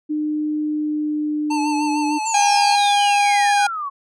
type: tone with pitch glide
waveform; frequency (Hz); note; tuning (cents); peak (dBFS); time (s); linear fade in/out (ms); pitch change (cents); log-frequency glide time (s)
sine; 303.1 to 299.3; D#4 to D4; -45 to +33; -19; 0.09-2.19; 20; -22; 0.59-1.85
type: tone with vibrato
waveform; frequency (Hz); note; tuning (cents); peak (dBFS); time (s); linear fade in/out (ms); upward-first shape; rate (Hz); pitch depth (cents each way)
square; 880; A5; 0; -22; 1.5-2.76; 10; sine; 6.6; 45
type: exponential sweep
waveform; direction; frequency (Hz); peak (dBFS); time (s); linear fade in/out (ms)
sine; down; 7459 to 1085; -23; 2.25-3.9; 20
type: tone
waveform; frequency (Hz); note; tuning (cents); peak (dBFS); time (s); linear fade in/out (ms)
45% pulse; 814; G#5; -35; -14; 2.34-3.67; 5
effects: resampled to 22050 Hz